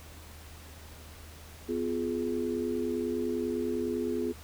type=chord; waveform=sine; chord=F diminished; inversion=second; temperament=just; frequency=251.4 / 349.2 / 419.1 Hz; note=Cb4 / F4 / Ab4; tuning=+31 / 0 / +16 cents; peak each=-33 dBFS; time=1.68-4.33 s; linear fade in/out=20 ms; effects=added 78 Hz sine -48 dBFS peak until 4.43 s + pink hiss -51 dBFS RMS until 4.43 s